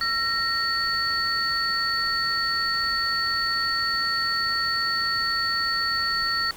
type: tone cluster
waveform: sine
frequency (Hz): 1348 / 1864 / 4455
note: E6 / A#6 / C#8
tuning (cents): +38 / -1 / +8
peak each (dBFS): -28 / -27 / -25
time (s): 0.01-6.51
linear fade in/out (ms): 2
effects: pink hiss -43 dBFS RMS until 6.56 s